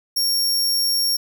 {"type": "tone", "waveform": "sawtooth", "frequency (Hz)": 5530, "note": "F8", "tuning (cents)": -18, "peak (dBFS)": -15, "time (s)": [0.16, 1.17], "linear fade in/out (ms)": 10, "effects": []}